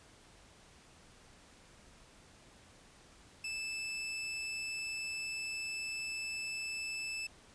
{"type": "tone", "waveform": "sawtooth", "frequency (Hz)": 2631, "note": "E7", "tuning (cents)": -4, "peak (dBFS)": -34, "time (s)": [3.44, 7.27], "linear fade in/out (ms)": 5, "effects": ["pink hiss -60 dBFS RMS until 7.54 s", "resampled to 22050 Hz"]}